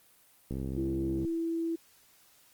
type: click train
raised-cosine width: 3 ms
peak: -23 dBFS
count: 50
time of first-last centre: 0.51-1.247 s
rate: 66.5 Hz
type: tone with pitch glide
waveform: sine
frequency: 333.7 to 331 Hz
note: E4 to E4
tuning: +21 to +7 cents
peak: -29 dBFS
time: 0.77-1.76 s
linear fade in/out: 10 ms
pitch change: -14 cents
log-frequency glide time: 0.99-1.23 s
effects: white hiss -62 dBFS RMS until 2.53 s + Opus 32 kbps